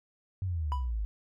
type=exponential sweep; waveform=sine; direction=down; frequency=98 to 50.1 Hz; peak=-29 dBFS; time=0.42-1.05 s; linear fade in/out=0 ms
type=tone with exponential decay; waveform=triangle; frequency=987.8 Hz; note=B5; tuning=in tune; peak=-27 dBFS; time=0.72-0.91 s; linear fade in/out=0 ms; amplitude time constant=40 ms
effects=none